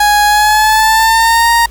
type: tone with pitch glide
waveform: 30% pulse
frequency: 830.6 to 932.3 Hz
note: G#5 to A#5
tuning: 0 to 0 cents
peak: -4 dBFS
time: 0-1.66 s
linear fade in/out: 5 ms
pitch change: +200 cents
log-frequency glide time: 0.26-1.5 s
effects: added 51 Hz sine -28 dBFS peak until 1.7 s + pink hiss -42 dBFS RMS until 1.7 s